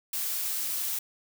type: noise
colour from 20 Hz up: blue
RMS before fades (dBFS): -31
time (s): 0.13-0.99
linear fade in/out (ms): 5
effects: none